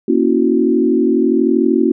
sine chord, F# dominant seventh, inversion first, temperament equal with one note detuned, 236.2 / 277.2 / 329.6 / 370 Hz, A#3 / C#4 / E4 / F#4, +23 / 0 / 0 / 0 cents, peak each -16 dBFS, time 0.08-1.92 s, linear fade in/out 5 ms, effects none

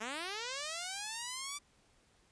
5% pulse linear sweep, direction up, 207.3 to 1174.7 Hz, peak -27 dBFS, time 0-1.59 s, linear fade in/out 20 ms, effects pink hiss -69 dBFS RMS until 2.31 s + resampled to 22050 Hz

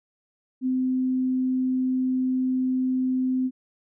sine tone, 257.3 Hz, C4, 29 cents flat, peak -21 dBFS, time 0.61-3.51 s, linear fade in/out 50 ms, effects none

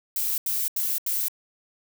violet noise bursts, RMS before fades -26 dBFS, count 4, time 0.16-1.283 s, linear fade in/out 2 ms, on 220 ms, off 81 ms, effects none

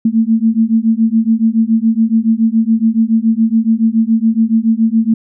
sine beating tone pair, 221 / 228.1 Hz, A3 / A#3, +8 / -37 cents, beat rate 7.1 Hz, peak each -12 dBFS, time 0.05-5.14 s, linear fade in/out 5 ms, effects none

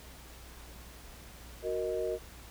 sine chord, D# minor, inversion first, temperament equal, 370 / 466.2 / 622.3 Hz, F#4 / A#4 / D#5, 0 / 0 / 0 cents, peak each -35 / -34 / -36 dBFS, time 1.62-2.19 s, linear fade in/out 50 ms, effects added 60 Hz sine -51 dBFS peak until 2.5 s + pink hiss -52 dBFS RMS until 2.5 s

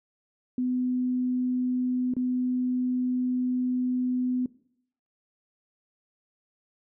sine tone with dropouts, 251.4 Hz, B3, 31 cents sharp, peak -24 dBFS, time 0.58-4.46 s, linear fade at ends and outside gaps 2 ms, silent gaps 2.138-2.166 s, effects noise-tail reverb RT60 0.7 s tail -20 dB re dry

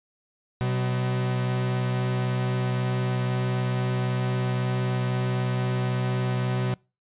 45% pulse tone pair together, 125.5 / 189.35 Hz, B2 / F#3, +28 / +40 cents, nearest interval perfect fifth, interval 712 cents, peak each -24 / -32 dBFS, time 0.61-6.74 s, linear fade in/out 0 ms, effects noise-tail reverb RT60 0.3 s tail -26 dB re dry + resampled to 8000 Hz

